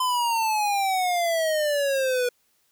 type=exponential sweep; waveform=square; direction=down; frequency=1027 to 485.7 Hz; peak=-22 dBFS; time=0-2.29 s; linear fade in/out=5 ms; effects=white hiss -67 dBFS RMS until 2.71 s